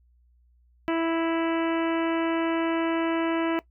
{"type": "harmonic tone", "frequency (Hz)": 329.6, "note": "E4", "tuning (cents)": 0, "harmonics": [1, 2, 3, 4, 5, 6, 7, 8, 9], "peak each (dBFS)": [-24, -30, -34, -36, -38, -40, -41, -42, -43], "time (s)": [0.88, 3.59], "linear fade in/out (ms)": 0, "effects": ["noise-tail reverb RT60 0.1 s tail -19 dB re dry", "added 60 Hz sine -58 dBFS peak until 3.7 s"]}